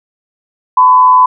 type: tone with frequency modulation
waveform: sine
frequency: 1008 Hz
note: B5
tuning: 35 cents sharp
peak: -3 dBFS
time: 0.77-1.26 s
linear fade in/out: 5 ms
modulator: 121 Hz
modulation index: 0.38
effects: none